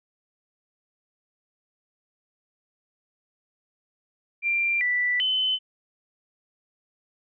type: tone with pitch steps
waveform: sine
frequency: 2373 / 1971 / 3040 Hz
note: D7 / B6 / F#7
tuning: +17 / -4 / +46 cents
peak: -21 dBFS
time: 4.42-5.59 s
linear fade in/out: 50 ms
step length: 390 ms
effects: none